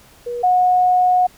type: tone pair in turn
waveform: sine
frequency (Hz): 481.6 / 728.2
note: B4 / F#5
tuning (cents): -44 / -28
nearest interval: perfect fifth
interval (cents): 716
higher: second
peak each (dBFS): -22 / -11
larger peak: second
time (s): 0.26-0.43 / 0.43-1.27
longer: second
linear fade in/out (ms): 10
effects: pink hiss -48 dBFS RMS until 1.37 s